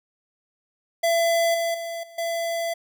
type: tone with level steps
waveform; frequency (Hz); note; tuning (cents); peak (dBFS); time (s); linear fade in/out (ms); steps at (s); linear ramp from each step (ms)
square; 672; E5; +33; -19 / -23 / -30 / -44 / -25; 1.03-2.74; 10; 1.54 / 1.74 / 2.03 / 2.18; 5
effects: none